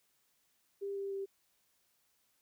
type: tone with pitch steps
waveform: sine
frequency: 398.2 / 395 / 391.8 Hz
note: G4 / G4 / G4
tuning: +27 / +13 / -1 cents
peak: -36 dBFS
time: 0.81-1.26 s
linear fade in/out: 20 ms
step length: 150 ms
effects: white hiss -75 dBFS RMS until 2.41 s